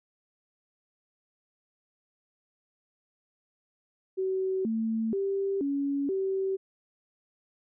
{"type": "tone with pitch steps", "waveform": "sine", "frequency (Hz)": [378.6, 223.5, 392.6, 280.5, 384.6], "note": ["F#4", "A3", "G4", "C#4", "G4"], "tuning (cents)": [40, 27, 3, 21, -33], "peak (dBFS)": -26, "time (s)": [4.17, 6.57], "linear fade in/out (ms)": 20, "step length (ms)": 480, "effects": []}